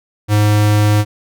square tone, 104.9 Hz, G#2, 18 cents sharp, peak -10 dBFS, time 0.28-1.05 s, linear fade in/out 50 ms, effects none

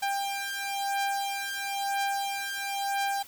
sawtooth beating tone pair, 794 / 795 Hz, G5 / G5, +22 / +24 cents, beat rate 1 Hz, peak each -28 / -28 dBFS, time 0.02-3.23 s, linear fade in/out 10 ms, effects white hiss -50 dBFS RMS until 3.27 s

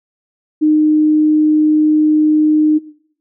sine tone, 306.4 Hz, D#4, 27 cents flat, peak -8 dBFS, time 0.61-2.79 s, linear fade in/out 20 ms, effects noise-tail reverb RT60 0.6 s tail -18 dB re dry

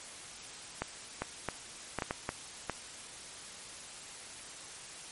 clicks, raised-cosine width 0.5 ms, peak -17 dBFS, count 8, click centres 0.82 / 1.22 / 1.487 / 1.987 / 2.022 / 2.109 / 2.291 / 2.697 s, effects white hiss -47 dBFS RMS until 5.11 s + MP3 48 kbps

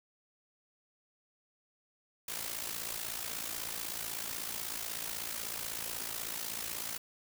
white noise with amplitude modulation, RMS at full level -36 dBFS, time 2.28-6.98 s, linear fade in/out 5 ms, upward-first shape sine, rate 56.2 Hz, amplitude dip 70%, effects none

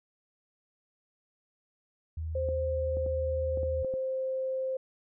sine tone with pitch glide, 80 to 78.49 Hz, D#2 to D#2, +49 to +16 cents, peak -32 dBFS, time 2.17-3.83 s, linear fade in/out 5 ms, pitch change -33 cents, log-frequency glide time 2.33-2.78 s
sine tone, 524 Hz, C5, 2 cents sharp, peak -29 dBFS, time 2.35-4.77 s, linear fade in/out 5 ms
clicks, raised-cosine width 2 ms, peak -28 dBFS, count 7, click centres 2.488 / 2.97 / 3.063 / 3.574 / 3.632 / 3.847 / 3.939 s
effects none

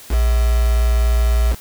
sine tone with quantisation, 58.27 Hz, A#1, in tune, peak -12 dBFS, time 0.09-1.56 s, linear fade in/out 50 ms, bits 4, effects white hiss -40 dBFS RMS until 1.6 s

